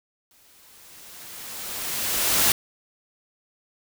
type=noise with exponential growth; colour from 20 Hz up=white; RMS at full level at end=-18 dBFS; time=0.31-2.52 s; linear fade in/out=1 ms; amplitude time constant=480 ms; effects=none